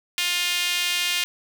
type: tone with high-pass filter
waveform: sawtooth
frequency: 353.3 Hz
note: F4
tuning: 20 cents sharp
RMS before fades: -24 dBFS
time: 0.18-1.24 s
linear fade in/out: 0 ms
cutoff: 2700 Hz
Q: 2.1
effects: none